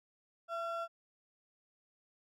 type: ring-modulated tone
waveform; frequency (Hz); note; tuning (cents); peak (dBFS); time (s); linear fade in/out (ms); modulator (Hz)
triangle; 1017; C6; -50; -31; 0.48-0.88; 50; 347
effects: none